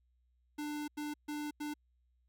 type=tone bursts at uneven times; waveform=square; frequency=297.3 Hz; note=D4; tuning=21 cents sharp; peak=-38 dBFS; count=4; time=0.58-0.88 / 0.97-1.14 / 1.28-1.51 / 1.6-1.74 s; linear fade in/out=10 ms; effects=added 61 Hz sine -70 dBFS peak until 2.28 s